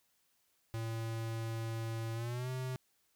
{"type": "tone with pitch glide", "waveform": "square", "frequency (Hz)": [113.4, 128.77], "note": ["A#2", "C3"], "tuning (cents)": [-47, -27], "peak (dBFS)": -37, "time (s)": [0.74, 2.76], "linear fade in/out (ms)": 0, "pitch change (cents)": 220, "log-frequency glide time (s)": [2.14, 2.5], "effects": ["white hiss -75 dBFS RMS until 3.15 s"]}